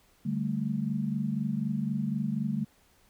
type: chord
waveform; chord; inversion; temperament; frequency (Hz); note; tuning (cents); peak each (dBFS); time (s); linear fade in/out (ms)
sine; D suspended fourth; none; equal; 146.83 / 196 / 220; D3 / G3 / A3; 0 / 0 / 0; -33 / -32 / -31; 0.25-2.65; 10
effects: pink hiss -64 dBFS RMS until 3.09 s